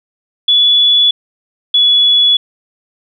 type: tone pair in turn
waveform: sine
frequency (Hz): 3423 / 3403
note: A7 / G#7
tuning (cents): -48 / +41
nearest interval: unison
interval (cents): 11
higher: first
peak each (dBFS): -6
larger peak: neither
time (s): 0.48-1.11 / 1.74-2.37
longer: neither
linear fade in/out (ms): 5
effects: none